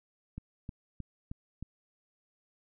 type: click train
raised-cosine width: 5 ms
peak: -27 dBFS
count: 5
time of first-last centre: 0.38-1.626 s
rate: 3.21 Hz
effects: none